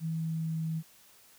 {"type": "tone with pitch glide", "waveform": "sine", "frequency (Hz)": [161.9, 160.87], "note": ["E3", "E3"], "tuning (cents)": [-31, -42], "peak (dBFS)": -30, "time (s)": [0, 0.83], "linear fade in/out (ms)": 50, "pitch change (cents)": -11, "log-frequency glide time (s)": [0.18, 0.59], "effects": ["white hiss -59 dBFS RMS until 1.38 s"]}